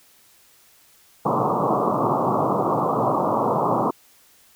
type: band-pass noise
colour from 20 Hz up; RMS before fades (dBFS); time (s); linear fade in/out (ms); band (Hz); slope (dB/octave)
white; -21; 1.25-3.91; 10; 110 to 1200; 96
effects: white hiss -55 dBFS RMS until 4.55 s